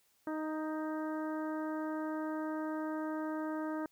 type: harmonic tone with a mistuned harmonic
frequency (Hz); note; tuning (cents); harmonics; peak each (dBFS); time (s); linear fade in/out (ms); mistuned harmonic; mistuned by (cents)
311.1; D#4; 0; 1 / 2 / 3 / 4 / 5 / 6; -36 / -42 / -45 / -47 / -49 / -57; 0.27-3.86; 2; 5; +16
effects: white hiss -72 dBFS RMS until 3.91 s